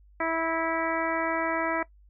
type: harmonic tone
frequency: 327 Hz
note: E4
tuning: 14 cents flat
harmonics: 1 / 2 / 3 / 4 / 5 / 6 / 7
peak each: -32 / -30 / -33 / -33 / -36 / -34 / -38 dBFS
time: 0.2-1.83 s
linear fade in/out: 5 ms
effects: noise-tail reverb RT60 0.1 s tail -18 dB re dry + added 50 Hz sine -53 dBFS peak until 2.09 s